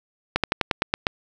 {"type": "slowing click train", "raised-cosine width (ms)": 0.3, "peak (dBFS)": -3, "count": 8, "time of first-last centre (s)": [0.36, 1.068], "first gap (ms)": 77, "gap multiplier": 1.09, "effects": []}